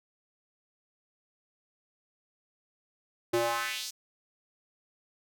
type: tone with high-pass filter sweep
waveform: square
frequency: 117 Hz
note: A#2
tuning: 7 cents sharp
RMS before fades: -31 dBFS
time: 3.33-3.91 s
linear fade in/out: 10 ms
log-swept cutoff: 320 to 6100 Hz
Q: 2.1
effects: none